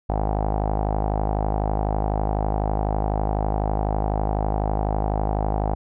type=tone with low-pass filter; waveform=sawtooth; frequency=52 Hz; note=G#1; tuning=3 cents sharp; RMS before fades=-23 dBFS; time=0.09-5.75 s; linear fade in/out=5 ms; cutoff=780 Hz; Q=5.1; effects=none